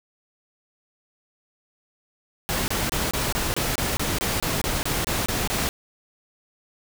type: noise bursts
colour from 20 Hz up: pink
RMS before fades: -25 dBFS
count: 15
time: 2.49-5.69 s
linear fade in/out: 0 ms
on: 190 ms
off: 25 ms
effects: none